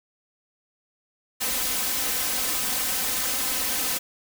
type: noise with comb filter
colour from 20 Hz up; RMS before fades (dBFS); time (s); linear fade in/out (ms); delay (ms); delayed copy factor
white; -26; 1.4-3.99; 20; 3.9; +0.9
effects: none